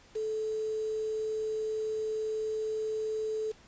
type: tone with quantisation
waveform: sine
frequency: 434.9 Hz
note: A4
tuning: 20 cents flat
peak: -30 dBFS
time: 0.15-3.52 s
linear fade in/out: 10 ms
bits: 8
effects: pink hiss -58 dBFS RMS until 3.67 s + resampled to 16000 Hz